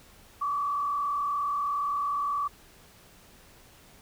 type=tone with frequency modulation; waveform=sine; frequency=1149 Hz; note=D6; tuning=38 cents flat; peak=-26 dBFS; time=0.41-2.48 s; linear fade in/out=10 ms; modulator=39.4 Hz; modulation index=0.85; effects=pink hiss -55 dBFS RMS until 4.01 s